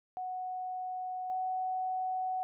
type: tone pair in turn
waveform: sine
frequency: 739 / 745.4 Hz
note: F#5 / F#5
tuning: -2 / +13 cents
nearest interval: unison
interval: 15 cents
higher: second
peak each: -35 / -31 dBFS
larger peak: second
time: 0.17-1.3 / 1.3-2.43 s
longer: neither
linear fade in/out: 0 ms
effects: none